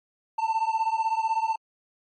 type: beating tone pair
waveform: triangle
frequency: 887 / 903 Hz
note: A5 / A5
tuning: +14 / +45 cents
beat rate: 16 Hz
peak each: -23 / -25 dBFS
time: 0.38-1.56 s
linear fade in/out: 10 ms
effects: MP3 32 kbps